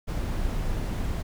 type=noise; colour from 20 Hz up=brown; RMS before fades=-28 dBFS; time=0.07-1.23 s; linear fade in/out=20 ms; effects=none